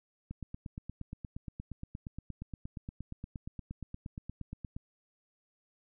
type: click train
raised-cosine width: 5 ms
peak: -28 dBFS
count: 39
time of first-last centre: 0.31-4.765 s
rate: 8.53 Hz
effects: none